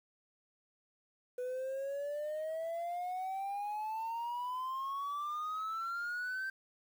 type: exponential sweep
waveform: sine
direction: up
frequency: 493.9 to 1568 Hz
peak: -33 dBFS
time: 1.38-6.5 s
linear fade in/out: 5 ms
effects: tanh soft clip ceiling -35 dBFS + 10-bit